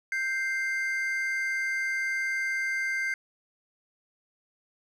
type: tone pair together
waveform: triangle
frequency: 1570 / 2093 Hz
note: G6 / C7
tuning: +2 / 0 cents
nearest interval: perfect fourth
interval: 498 cents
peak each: -28 dBFS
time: 0.12-3.14 s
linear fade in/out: 2 ms
effects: none